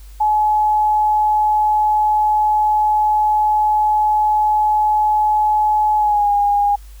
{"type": "tone with pitch glide", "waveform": "sine", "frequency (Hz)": [850, 816.8], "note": ["G#5", "G#5"], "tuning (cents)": [40, -29], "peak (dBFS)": -12, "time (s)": [0.2, 6.76], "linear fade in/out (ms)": 10, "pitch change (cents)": -69, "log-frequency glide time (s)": [5.97, 6.32], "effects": ["added 50 Hz sine -35 dBFS peak until 7 s", "white hiss -50 dBFS RMS until 7 s"]}